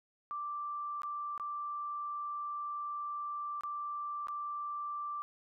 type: tone with dropouts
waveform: sine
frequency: 1174.7 Hz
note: D6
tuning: in tune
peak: -36 dBFS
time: 0.31-5.22 s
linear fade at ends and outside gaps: 0 ms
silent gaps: 1.019-1.033 / 1.378-1.398 / 3.609-3.635 / 4.271-4.284 s
effects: none